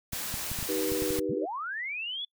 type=noise; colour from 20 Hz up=white; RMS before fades=-35 dBFS; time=0.12-1.2 s; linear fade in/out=10 ms
type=clicks; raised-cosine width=5 ms; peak=-25 dBFS; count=9; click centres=0.133 / 0.341 / 0.516 / 0.589 / 0.627 / 0.92 / 1.022 / 1.106 / 1.189 s
type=chord; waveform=sine; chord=Eb augmented; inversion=none; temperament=just; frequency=311.1 / 388.9 / 486.1 Hz; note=Eb4 / G4 / B4; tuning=0 / -14 / -28 cents; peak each=-32 dBFS; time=0.68-1.46 s; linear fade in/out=20 ms
type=linear sweep; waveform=sine; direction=up; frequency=90.2 to 3482 Hz; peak=-32 dBFS; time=1.29-2.25 s; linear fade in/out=5 ms
effects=noise-tail reverb RT60 0.1 s tail -25 dB re dry